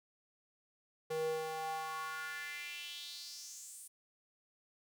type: tone with high-pass filter sweep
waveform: square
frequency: 158.3 Hz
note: D#3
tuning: 30 cents sharp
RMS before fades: -42 dBFS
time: 1.1-3.88 s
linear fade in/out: 10 ms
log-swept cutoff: 390 to 9500 Hz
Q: 4
effects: none